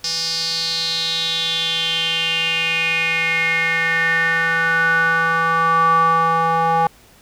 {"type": "tone with band-pass filter sweep", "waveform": "square", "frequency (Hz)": 164.81, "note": "E3", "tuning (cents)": 0, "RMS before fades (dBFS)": -18, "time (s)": [0.04, 6.87], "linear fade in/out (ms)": 2, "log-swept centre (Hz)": [5100, 910], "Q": 6.6, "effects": ["pink hiss -49 dBFS RMS until 7.21 s"]}